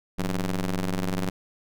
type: ring-modulated tone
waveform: sawtooth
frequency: 94.4 Hz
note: F#2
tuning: 35 cents sharp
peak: -18 dBFS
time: 0.18-1.3 s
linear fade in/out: 10 ms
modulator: 84.2 Hz
effects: none